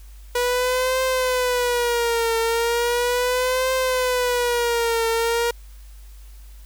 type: tone with vibrato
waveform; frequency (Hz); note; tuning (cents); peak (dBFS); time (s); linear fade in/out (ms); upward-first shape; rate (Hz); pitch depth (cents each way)
sawtooth; 486.4; B4; -26; -15; 0.35-5.51; 5; triangle; 0.37; 120
effects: added 50 Hz sine -39 dBFS peak until 6.65 s + white hiss -54 dBFS RMS until 6.65 s